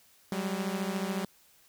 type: beating tone pair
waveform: sawtooth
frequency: 187.5 / 201.5 Hz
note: F#3 / G3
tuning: +23 / +48 cents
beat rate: 14 Hz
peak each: -29 / -30 dBFS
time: 0.32-1.25 s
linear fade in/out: 2 ms
effects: white hiss -62 dBFS RMS until 1.68 s